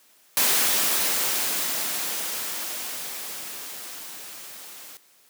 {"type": "noise with level ramp", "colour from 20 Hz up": "white", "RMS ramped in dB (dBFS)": [-20, -43], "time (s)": [0.37, 4.97], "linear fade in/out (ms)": 0, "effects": ["white hiss -58 dBFS RMS until 5.29 s", "high-pass 200 Hz 12 dB/octave"]}